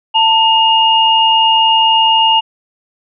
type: tone pair together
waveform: sine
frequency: 896 / 2845 Hz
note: A5 / F7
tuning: +31 / +31 cents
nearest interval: octave + minor sixth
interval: 2000 cents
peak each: -10 dBFS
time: 0.14-2.41 s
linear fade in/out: 20 ms
effects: none